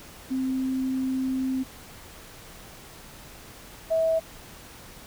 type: tone pair in turn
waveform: sine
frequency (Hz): 261.6 / 648.6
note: C4 / E5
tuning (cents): 0 / -28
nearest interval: octave + major third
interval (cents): 1572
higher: second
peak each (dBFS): -24 / -20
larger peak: second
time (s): 0.3-1.64 / 3.9-4.2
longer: first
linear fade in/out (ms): 20
effects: pink hiss -46 dBFS RMS until 5.06 s